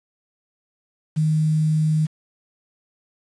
sine tone with quantisation, 155.56 Hz, D#3, in tune, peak -16 dBFS, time 1.16-2.07 s, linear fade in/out 20 ms, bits 7, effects resampled to 22050 Hz

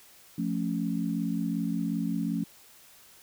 sine chord, F augmented, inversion none, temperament equal, 174.61 / 220 / 277.2 Hz, F3 / A3 / C#4, 0 / 0 / 0 cents, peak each -31 / -31 / -32 dBFS, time 0.38-2.44 s, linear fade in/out 5 ms, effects white hiss -55 dBFS RMS until 3.22 s

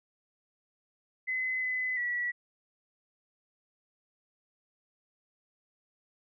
sine tone with pitch steps, 2032 / 2017 / 1941 Hz, B6 / B6 / B6, +49 / +36 / -31 cents, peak -29 dBFS, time 1.27-2.32 s, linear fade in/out 20 ms, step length 350 ms, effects none

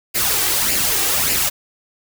white noise with flanger, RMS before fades -18 dBFS, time 0.14-1.5 s, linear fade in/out 20 ms, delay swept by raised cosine 0.41 to 2.61 ms, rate 1.7 Hz, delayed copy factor +0.55, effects none

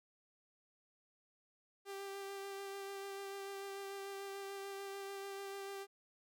sawtooth tone with vibrato, 394.3 Hz, G4, 10 cents sharp, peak -40 dBFS, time 1.85-5.87 s, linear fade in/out 50 ms, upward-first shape sine, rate 6.8 Hz, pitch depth 14 cents each way, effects none

